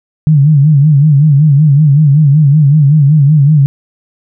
sine tone with vibrato, 146.83 Hz, D3, in tune, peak -3 dBFS, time 0.27-3.66 s, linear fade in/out 0 ms, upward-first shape sine, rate 5.3 Hz, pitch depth 120 cents each way, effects none

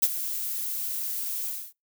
violet noise with ADSR envelope, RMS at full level -18 dBFS, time 0.02-1.73 s, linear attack 12 ms, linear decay 42 ms, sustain -13 dB, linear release 260 ms, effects noise-tail reverb RT60 0.2 s tail -25 dB re dry

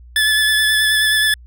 25% pulse tone with vibrato, 1730 Hz, A6, 30 cents flat, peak -9 dBFS, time 0.16-1.34 s, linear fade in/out 2 ms, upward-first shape sine, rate 9.4 Hz, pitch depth 16 cents each way, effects added 60 Hz sine -38 dBFS peak until 1.46 s

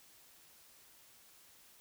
silence, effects white hiss -62 dBFS RMS until 1.8 s

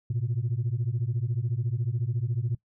sine beating tone pair, 111.7 / 125.7 Hz, A2 / B2, +27 / +31 cents, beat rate 14 Hz, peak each -27 dBFS, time 0.1-2.55 s, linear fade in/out 5 ms, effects noise-tail reverb RT60 0.1 s tail -22 dB re dry + tanh soft clip ceiling -21 dBFS

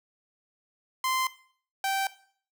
sawtooth tone pair in turn, 1039 / 778.4 Hz, C6 / G5, -12 / -12 cents, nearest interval perfect fourth, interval 500 cents, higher first, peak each -22 dBFS, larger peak neither, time 1.04-1.27 / 1.84-2.07 s, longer neither, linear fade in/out 2 ms, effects noise-tail reverb RT60 0.5 s tail -17 dB re dry

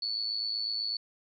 sine tone with amplitude modulation, 4443 Hz, C#8, 3 cents sharp, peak -27 dBFS, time 0.02-0.97 s, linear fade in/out 5 ms, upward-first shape sine, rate 108 Hz, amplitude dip 65%, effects none

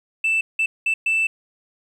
sine tone bursts at uneven times, 2650 Hz, E7, 9 cents sharp, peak -15 dBFS, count 4, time 0.24-0.41 / 0.59-0.66 / 0.86-0.94 / 1.06-1.27 s, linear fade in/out 5 ms, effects tanh soft clip ceiling -15 dBFS + 9-bit

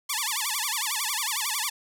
5% pulse tone with vibrato, 1000 Hz, B5, 21 cents sharp, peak -14 dBFS, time 0.09-1.7 s, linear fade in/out 10 ms, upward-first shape sine, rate 11 Hz, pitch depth 290 cents each way, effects none

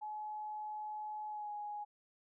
sine tone with pitch glide, 850 to 832.5 Hz, G#5 to G#5, +40 to +4 cents, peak -40 dBFS, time 0.01-1.85 s, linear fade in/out 20 ms, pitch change -36 cents, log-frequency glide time 1.28-1.51 s, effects none

